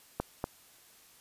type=clicks; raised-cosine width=1 ms; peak=-16 / -17 dBFS; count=2; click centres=0.2 / 0.441 s; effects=white hiss -59 dBFS RMS until 1.2 s + resampled to 32000 Hz